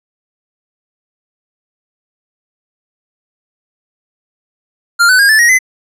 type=tone with pitch steps; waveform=square; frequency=1396.9 / 1505.8 / 1623.3 / 1749.8 / 1886.3 / 2033 Hz; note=F6 / F#6 / G#6 / A6 / A#6 / B6; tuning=0 / +30 / -40 / -10 / +20 / +50 cents; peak=-6 dBFS; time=4.99-5.59 s; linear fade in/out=20 ms; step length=100 ms; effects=low-pass 12000 Hz 12 dB/octave